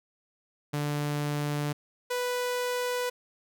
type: tone pair in turn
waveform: sawtooth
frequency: 146.83 / 493.9 Hz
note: D3 / B4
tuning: 0 / 0 cents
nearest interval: octave + major sixth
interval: 2100 cents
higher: second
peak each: -24 dBFS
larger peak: neither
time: 0.73-1.73 / 2.1-3.1 s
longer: neither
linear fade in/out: 10 ms
effects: none